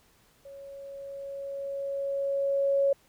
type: tone with level ramp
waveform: sine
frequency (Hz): 554.4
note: C#5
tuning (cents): 0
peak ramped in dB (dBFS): -43 to -20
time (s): 0.45-2.93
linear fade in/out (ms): 5
effects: pink hiss -63 dBFS RMS until 3.08 s